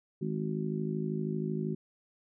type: harmonic tone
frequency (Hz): 52.8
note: G#1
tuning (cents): +29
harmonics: 3 / 4 / 5 / 6 / 7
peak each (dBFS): -34 / -35 / -42 / -46 / -37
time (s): 0.21-1.75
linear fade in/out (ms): 10
effects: none